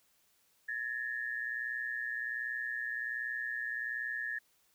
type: tone pair together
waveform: sine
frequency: 1700 / 1821.3 Hz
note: G#6 / A#6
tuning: +40 / -41 cents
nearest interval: minor second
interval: 119 cents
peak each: -37 / -38 dBFS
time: 0.68-4.39 s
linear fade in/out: 10 ms
effects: white hiss -71 dBFS RMS until 4.74 s